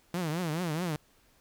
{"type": "tone with vibrato", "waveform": "sawtooth", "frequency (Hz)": 166.1, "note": "E3", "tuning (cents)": 13, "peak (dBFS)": -26, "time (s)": [0.14, 0.96], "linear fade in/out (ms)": 2, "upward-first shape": "triangle", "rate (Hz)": 4.7, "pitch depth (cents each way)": 210, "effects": ["pink hiss -65 dBFS RMS until 1.4 s"]}